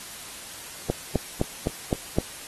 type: click train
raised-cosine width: 2 ms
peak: -8 dBFS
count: 6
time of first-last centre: 0.9-2.185 s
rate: 3.89 Hz
effects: white hiss -40 dBFS RMS until 2.47 s + AAC 32 kbps